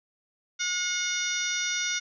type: harmonic tone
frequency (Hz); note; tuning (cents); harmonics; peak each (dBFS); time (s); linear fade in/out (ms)
722; F#5; -43; 2 / 3 / 4 / 5 / 6 / 7 / 8 / 9; -33 / -33 / -39 / -34 / -41 / -39 / -31 / -41; 0.59-2; 20
effects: none

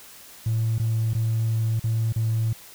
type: tone with dropouts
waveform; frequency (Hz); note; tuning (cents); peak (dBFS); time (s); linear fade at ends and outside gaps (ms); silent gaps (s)
triangle; 112.3; A2; +36; -17; 0.46-2.53; 5; 0.783-0.797 / 1.135-1.149 / 1.796-1.84 / 2.125-2.16
effects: tanh soft clip ceiling -17 dBFS + white hiss -46 dBFS RMS until 2.74 s

